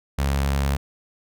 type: tone with notch filter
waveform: sawtooth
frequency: 69.3 Hz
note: C#2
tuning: in tune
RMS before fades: -22 dBFS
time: 0.18-0.77 s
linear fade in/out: 10 ms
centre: 340 Hz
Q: 1.6
effects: none